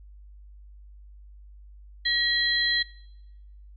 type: tone cluster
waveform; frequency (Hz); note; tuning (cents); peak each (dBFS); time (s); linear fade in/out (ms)
sine; 1903 / 3286 / 4066; A#6 / G#7 / B7; +35 / -19 / +50; -26 / -30 / -25; 2.05-2.83; 10
effects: noise-tail reverb RT60 1.0 s tail -25 dB re dry + added 50 Hz sine -45 dBFS peak until 3.76 s